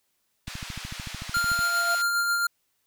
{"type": "band-pass noise", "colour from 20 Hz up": "white", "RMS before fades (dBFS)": -40, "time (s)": [0.47, 2.02], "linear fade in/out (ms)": 5, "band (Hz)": [1000, 4600], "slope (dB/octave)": 12}
{"type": "click train", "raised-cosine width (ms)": 5, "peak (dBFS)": -24, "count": 16, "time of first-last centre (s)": [0.48, 1.591], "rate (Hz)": 13.5}
{"type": "tone with exponential growth", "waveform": "sine", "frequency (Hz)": 685, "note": "F5", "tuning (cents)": -34, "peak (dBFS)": -28, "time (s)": [1.03, 1.95], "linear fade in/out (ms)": 2, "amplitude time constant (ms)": 200}
{"type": "tone with tremolo", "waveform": "square", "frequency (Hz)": 1396.9, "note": "F6", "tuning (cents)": 0, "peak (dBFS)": -22, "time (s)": [1.34, 2.47], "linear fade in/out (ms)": 5, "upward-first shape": "sine", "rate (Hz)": 7.4, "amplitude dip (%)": 30}
{"effects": ["white hiss -73 dBFS RMS until 2.86 s"]}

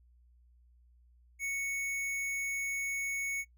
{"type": "tone with hard clipping", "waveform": "sine", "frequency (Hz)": 2217, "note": "C#7", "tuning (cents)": 0, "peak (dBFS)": -34, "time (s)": [1.39, 3.45], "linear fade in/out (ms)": 50, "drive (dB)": 16, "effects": ["noise-tail reverb RT60 0.1 s tail -21 dB re dry", "added 60 Hz sine -60 dBFS peak until 3.57 s"]}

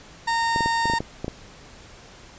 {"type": "tone", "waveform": "30% pulse", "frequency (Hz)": 921, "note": "A#5", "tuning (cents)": -21, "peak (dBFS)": -18, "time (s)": [0.27, 0.99], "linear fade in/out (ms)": 10}
{"type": "clicks", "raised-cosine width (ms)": 2, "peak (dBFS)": -14, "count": 9, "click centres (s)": [0.561, 0.607, 0.66, 0.856, 0.899, 0.936, 1.005, 1.245, 1.281]}
{"effects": ["pink hiss -46 dBFS RMS until 2.38 s", "resampled to 16000 Hz"]}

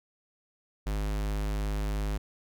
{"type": "tone", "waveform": "square", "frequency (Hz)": 51.4, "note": "G#1", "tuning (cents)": -17, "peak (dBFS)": -29, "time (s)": [0.86, 2.18], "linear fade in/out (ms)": 10, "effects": []}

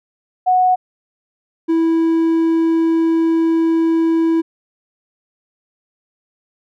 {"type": "tone pair in turn", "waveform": ["sine", "triangle"], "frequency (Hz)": [736, 327.9], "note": ["F#5", "E4"], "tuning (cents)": [-9, -9], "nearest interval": "octave + major second", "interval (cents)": 1400, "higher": "first", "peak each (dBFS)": -10, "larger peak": "neither", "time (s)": [[0.46, 0.76], [1.68, 4.42]], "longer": "second", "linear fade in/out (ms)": 20, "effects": []}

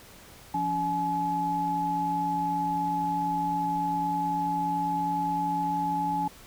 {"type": "tone cluster", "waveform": "sine", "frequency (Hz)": [172.6, 282.3, 850], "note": ["F3", "C#4", "G#5"], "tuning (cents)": [-20, 32, 40], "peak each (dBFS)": [-34, -34, -26], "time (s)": [0.54, 6.28], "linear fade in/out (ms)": 5, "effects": ["pink hiss -50 dBFS RMS until 6.46 s"]}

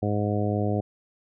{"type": "harmonic tone", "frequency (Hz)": 103.8, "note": "G#2", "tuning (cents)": 0, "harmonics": [1, 2, 3, 4, 5, 6, 7], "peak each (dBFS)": [-26, -29, -31, -32, -33, -34, -34], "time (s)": [0.02, 0.81], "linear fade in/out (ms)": 10, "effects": []}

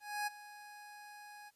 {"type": "tone with ADSR envelope", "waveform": "25% pulse", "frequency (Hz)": 830.6, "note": "G#5", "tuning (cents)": 0, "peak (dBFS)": -30, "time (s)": [0, 1.51], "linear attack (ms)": 270, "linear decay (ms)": 18, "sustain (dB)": -17, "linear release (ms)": 32, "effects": ["white hiss -74 dBFS RMS until 1.55 s", "resampled to 32000 Hz"]}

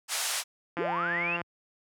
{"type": "band-pass noise", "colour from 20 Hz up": "white", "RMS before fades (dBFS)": -31, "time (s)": [0.08, 0.44], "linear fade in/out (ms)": 50, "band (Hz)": [630, 10000], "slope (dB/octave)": 24}
{"type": "click train", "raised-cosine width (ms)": 0.5, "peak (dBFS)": -19, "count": 112, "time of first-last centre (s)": [0.77, 1.415], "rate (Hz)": 172}
{"type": "linear sweep", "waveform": "sine", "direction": "up", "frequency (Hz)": [267.9, 2802], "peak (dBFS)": -28, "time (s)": [0.78, 1.37], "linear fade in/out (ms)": 10}
{"effects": ["high-pass 80 Hz 12 dB/octave"]}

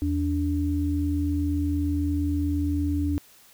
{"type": "tone pair together", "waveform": "sine", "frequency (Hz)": [81.38, 290], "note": ["E2", "D4"], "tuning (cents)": [-22, -22], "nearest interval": "octave + minor seventh", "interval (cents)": 2200, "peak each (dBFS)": -25, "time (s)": [0.02, 3.18], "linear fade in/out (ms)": 0, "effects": ["white hiss -54 dBFS RMS until 3.53 s"]}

